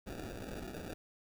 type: noise with sample-and-hold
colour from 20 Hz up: violet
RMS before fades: -44 dBFS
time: 0.06-0.94 s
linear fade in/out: 10 ms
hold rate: 1050 Hz
effects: none